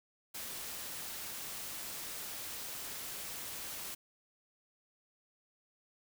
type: noise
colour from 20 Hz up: white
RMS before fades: -43 dBFS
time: 0.34-3.95 s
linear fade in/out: 10 ms
effects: none